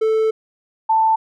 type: tone pair in turn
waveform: triangle / sine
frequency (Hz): 440 / 886.1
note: A4 / A5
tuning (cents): 0 / +12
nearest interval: octave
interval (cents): 1212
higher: second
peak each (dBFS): -12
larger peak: neither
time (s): 0.01-0.31 / 0.89-1.16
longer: first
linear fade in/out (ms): 10
effects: none